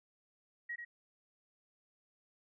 sine tone with echo, 1900 Hz, A#6, 33 cents sharp, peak -38 dBFS, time 0.69-0.76 s, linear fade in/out 10 ms, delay 90 ms, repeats 1, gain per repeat -5 dB, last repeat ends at 0.85 s, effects none

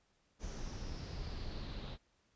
brown noise with low-pass filter sweep, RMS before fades -43 dBFS, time 0.39-1.98 s, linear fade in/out 50 ms, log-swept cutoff 6300 to 3800 Hz, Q 5.1, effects pink hiss -75 dBFS RMS until 2.35 s + resampled to 16000 Hz

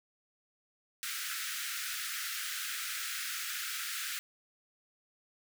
pink high-pass noise, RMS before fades -38 dBFS, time 1.03-4.19 s, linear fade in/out 0 ms, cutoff 1300 Hz, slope 96 dB/octave, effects none

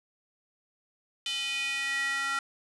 square tone with high-pass filter sweep, 274.6 Hz, C#4, 16 cents flat, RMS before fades -31 dBFS, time 1.26-2.39 s, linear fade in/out 2 ms, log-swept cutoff 3100 to 1500 Hz, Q 4.6, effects resampled to 24000 Hz + 9-bit

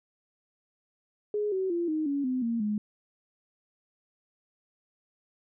sine tone with pitch steps, 417.7 / 378.6 / 343.2 / 311.1 / 282 / 255.6 / 231.7 / 210.1 Hz, G#4 / F#4 / F4 / D#4 / C#4 / C4 / A#3 / G#3, +10 / +40 / -30 / 0 / +30 / -40 / -10 / +20 cents, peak -26 dBFS, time 1.34-2.78 s, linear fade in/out 2 ms, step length 180 ms, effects none

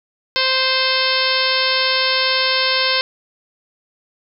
harmonic tone with a mistuned harmonic, 522 Hz, C5, 4 cents flat, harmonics 1 / 2 / 3 / 4 / 5 / 6 / 7 / 8 / 9 / 10, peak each -24 / -24 / -24 / -24 / -24 / -24 / -24 / -24 / -24 / -24 dBFS, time 0.36-3.01 s, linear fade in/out 0 ms, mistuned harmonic 9, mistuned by -62 cents, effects none

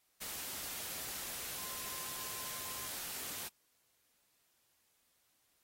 sine tone in noise, 1041 Hz, C6, 9 cents flat, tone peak -54 dBFS, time 1.57-2.88 s, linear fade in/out 20 ms, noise white, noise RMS -43 dBFS, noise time 0.2-3.49 s, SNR -14 dB, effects white hiss -75 dBFS RMS until 5.63 s + AAC 48 kbps

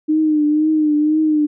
sine tone with vibrato, 305.3 Hz, D#4, 33 cents flat, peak -12 dBFS, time 0.08-1.47 s, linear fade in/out 20 ms, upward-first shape triangle, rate 2 Hz, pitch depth 54 cents each way, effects none

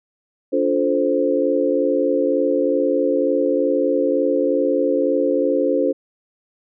sine chord, D minor seventh, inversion none, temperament equal with one note detuned, 287 / 349.2 / 440 / 523.3 Hz, D4 / F4 / A4 / C5, -40 / 0 / 0 / 0 cents, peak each -21 / -23 / -22 / -19 dBFS, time 0.52-5.93 s, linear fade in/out 20 ms, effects none

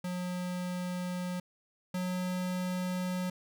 square tone pair in turn, 180 / 182.2 Hz, F#3 / F#3, -47 / -26 cents, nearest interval unison, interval 21 cents, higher second, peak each -34 / -32 dBFS, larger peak second, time 0.04-1.4 / 1.94-3.3 s, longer neither, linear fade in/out 5 ms, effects none

